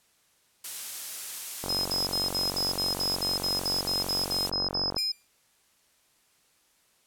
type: noise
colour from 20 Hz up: blue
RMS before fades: -34 dBFS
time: 0.64-4.5 s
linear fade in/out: 5 ms
type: click train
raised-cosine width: 1 ms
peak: -19 dBFS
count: 156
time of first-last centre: 1.64-4.966 s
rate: 46.6 Hz
type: tone bursts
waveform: sine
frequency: 5100 Hz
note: D#8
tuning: 42 cents sharp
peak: -26 dBFS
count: 16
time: 1.69-5.12 s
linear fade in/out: 5 ms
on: 160 ms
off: 58 ms
type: tone with exponential decay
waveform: 5% pulse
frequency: 2399 Hz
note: D7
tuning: 36 cents sharp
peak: -21 dBFS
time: 4.98-5.27 s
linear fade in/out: 1 ms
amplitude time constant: 61 ms
effects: white hiss -66 dBFS RMS until 7.06 s + low-pass 12000 Hz 12 dB/octave